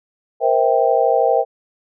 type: chord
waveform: sine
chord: C dominant seventh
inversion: third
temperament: just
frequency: 470.9 / 523.3 / 654.1 / 784.9 Hz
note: Bb4 / C5 / E5 / G5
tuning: +18 / 0 / -14 / +2 cents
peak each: -18 dBFS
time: 0.4-1.45 s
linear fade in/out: 50 ms
effects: none